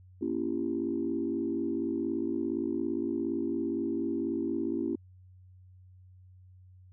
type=chord; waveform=sine; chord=A# diminished seventh; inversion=none; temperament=equal with one note detuned; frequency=233.1 / 277.2 / 334.8 / 392 Hz; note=A#3 / C#4 / E4 / G4; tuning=0 / 0 / +27 / 0 cents; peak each=-36 / -33 / -32 / -37 dBFS; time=0.21-4.96 s; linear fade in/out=10 ms; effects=tanh soft clip ceiling -18 dBFS + added 92 Hz sine -52 dBFS peak until 6.92 s